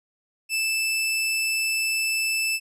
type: tone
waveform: sawtooth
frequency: 2637 Hz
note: E7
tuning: in tune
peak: -19 dBFS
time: 0.49-2.6 s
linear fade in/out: 50 ms
effects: resampled to 32000 Hz